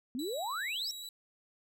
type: exponential sweep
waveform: sine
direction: up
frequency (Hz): 233.1 to 5730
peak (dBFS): -34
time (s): 0.15-0.91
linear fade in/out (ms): 0
type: tone with vibrato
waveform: sawtooth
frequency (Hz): 3908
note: B7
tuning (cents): -19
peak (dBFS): -39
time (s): 0.19-1.09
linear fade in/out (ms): 2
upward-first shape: square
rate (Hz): 3.6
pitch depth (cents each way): 14
effects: none